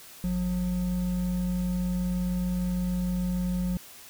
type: tone pair together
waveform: triangle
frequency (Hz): 53.51 / 180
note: A1 / F#3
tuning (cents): -48 / -47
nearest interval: octave + major sixth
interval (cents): 2101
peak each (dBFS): -31 / -24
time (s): 0.24-3.77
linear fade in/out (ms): 0
effects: white hiss -48 dBFS RMS until 4.09 s